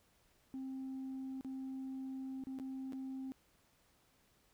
sine tone with dropouts, 264.5 Hz, C4, 19 cents sharp, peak -39 dBFS, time 0.54-3.32 s, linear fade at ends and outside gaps 0 ms, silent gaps 1.41-1.447 / 2.438-2.47 / 2.588-2.598 / 2.923-2.932 s, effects tanh soft clip ceiling -39 dBFS + pink hiss -72 dBFS RMS until 4.53 s

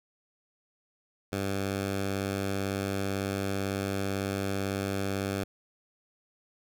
10% pulse tone, 98 Hz, G2, in tune, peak -21 dBFS, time 1.32-5.44 s, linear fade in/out 10 ms, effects none

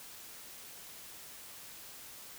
silence, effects white hiss -50 dBFS RMS until 2.38 s

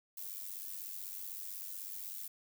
violet noise with amplitude modulation, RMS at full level -41 dBFS, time 0.17-2.28 s, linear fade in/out 5 ms, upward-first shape sine, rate 96 Hz, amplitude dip 70%, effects none

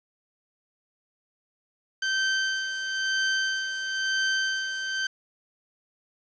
sawtooth tone with tremolo, 1552 Hz, G6, 18 cents flat, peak -19 dBFS, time 2.02-5.07 s, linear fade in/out 5 ms, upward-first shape sine, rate 1 Hz, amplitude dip 55%, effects resampled to 16000 Hz + 8-bit

